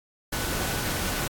sine tone in noise, 1487 Hz, F#6, 8 cents sharp, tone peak -40 dBFS, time 0.32-1.28 s, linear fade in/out 10 ms, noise pink, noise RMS -29 dBFS, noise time 0.32-1.28 s, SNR -14 dB, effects AAC 64 kbps

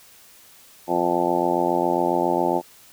harmonic tone, 87.31 Hz, F2, in tune, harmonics 2 / 3 / 4 / 5 / 6 / 7 / 8 / 9 / 10, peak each -32 / -29 / -24 / -33 / -28 / -27 / -29 / -27 / -25 dBFS, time 0.87-2.62 s, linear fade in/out 50 ms, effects white hiss -50 dBFS RMS until 2.92 s

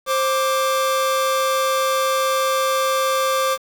45% pulse tone pair together, 528.1 / 1174.7 Hz, C5 / D6, +16 / 0 cents, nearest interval octave + major second, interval 1384 cents, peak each -20 dBFS, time 0.06-3.58 s, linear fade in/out 50 ms, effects 7-bit

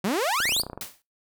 sawtooth exponential sweep, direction up, 174.61 to 4988 Hz, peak -19 dBFS, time 0.04-0.62 s, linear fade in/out 5 ms
clicks, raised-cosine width 1 ms, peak -21 dBFS, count 11, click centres 0.403 / 0.455 / 0.492 / 0.522 / 0.565 / 0.598 / 0.635 / 0.666 / 0.699 / 0.732 / 0.776 s
white noise with exponential decay, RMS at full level -31 dBFS, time 0.81-1.02 s, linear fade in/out 1 ms, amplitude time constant 45 ms
effects noise-tail reverb RT60 0.2 s tail -18 dB re dry

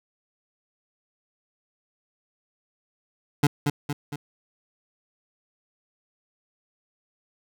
25% pulse tone with echo, 145 Hz, D3, 22 cents flat, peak -12 dBFS, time 3.43-3.47 s, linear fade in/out 5 ms, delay 230 ms, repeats 3, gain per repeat -5 dB, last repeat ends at 4.16 s, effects none

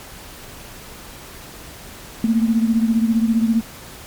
sine beating tone pair, 223.4 / 238.4 Hz, A3 / A#3, +27 / +39 cents, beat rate 15 Hz, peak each -15 / -20 dBFS, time 2.24-3.61 s, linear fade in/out 2 ms, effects pink hiss -38 dBFS RMS until 4.06 s + MP3 96 kbps

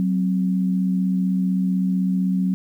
sine tone pair together, 186.1 / 261.9 Hz, F#3 / C4, +10 / +2 cents, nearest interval tritone, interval 592 cents, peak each -18 / -27 dBFS, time 0-2.54 s, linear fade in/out 0 ms, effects 9-bit

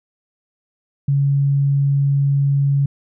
sine tone, 140 Hz, C#3, 18 cents sharp, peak -13 dBFS, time 1.08-2.86 s, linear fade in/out 5 ms, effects none

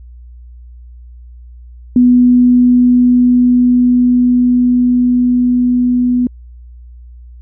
sine tone with level ramp, 246.9 Hz, B3, in tune, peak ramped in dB -4 to -9 dBFS, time 1.96-6.27 s, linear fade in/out 2 ms, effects added 60 Hz sine -32 dBFS peak until 7.41 s

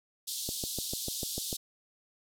pink band-pass noise, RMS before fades -37 dBFS, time 0.27-1.57 s, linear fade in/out 10 ms, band 3500 to 15000 Hz, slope 48 dB/octave
click train, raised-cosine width 2 ms, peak -23 dBFS, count 8, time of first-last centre 0.49-1.529 s, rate 6.74 Hz
effects none

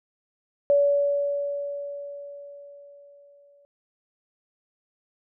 sine tone with exponential decay, 570 Hz, C#5, 48 cents sharp, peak -15 dBFS, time 0.7-3.65 s, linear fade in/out 0 ms, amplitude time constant 640 ms, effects none

